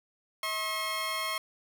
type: tone pair together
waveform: 15% pulse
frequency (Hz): 640 / 1076.3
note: D#5 / C6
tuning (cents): +49 / +49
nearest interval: major sixth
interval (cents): 900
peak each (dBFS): -31 / -25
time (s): 0.43-1.38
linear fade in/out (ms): 2
effects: none